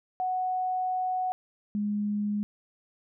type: tone pair in turn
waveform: sine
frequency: 740 / 207.2 Hz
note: F#5 / G#3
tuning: 0 / -4 cents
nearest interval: octave + minor seventh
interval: 2204 cents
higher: first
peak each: -26 dBFS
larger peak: neither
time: 0.2-1.32 / 1.75-2.43 s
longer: first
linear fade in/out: 0 ms
effects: none